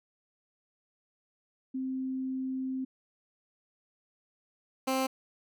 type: tone pair in turn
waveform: sine / 15% pulse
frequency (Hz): 261.6 / 263.3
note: C4 / C4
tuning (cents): 0 / +11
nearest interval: unison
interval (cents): 11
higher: second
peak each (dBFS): -31 / -21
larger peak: second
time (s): 1.74-2.85 / 4.87-5.07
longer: first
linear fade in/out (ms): 10
effects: none